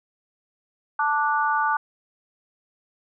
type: harmonic tone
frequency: 293.7 Hz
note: D4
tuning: in tune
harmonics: 3 / 4 / 5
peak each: -23 / -24 / -25 dBFS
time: 0.99-1.77 s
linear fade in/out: 5 ms
effects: none